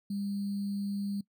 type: tone with sample-and-hold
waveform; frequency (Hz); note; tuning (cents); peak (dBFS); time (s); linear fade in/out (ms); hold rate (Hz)
sine; 200.4; G3; +38; -31; 0.1-1.21; 5; 4410
effects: noise-tail reverb RT60 0.1 s tail -20 dB re dry